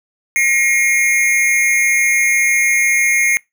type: tone with amplitude modulation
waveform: square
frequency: 2148 Hz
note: C7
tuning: 45 cents sharp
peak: -9 dBFS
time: 0.36-3.37 s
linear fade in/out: 0 ms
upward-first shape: sine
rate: 246 Hz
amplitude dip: 75%
effects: noise-tail reverb RT60 0.2 s tail -24 dB re dry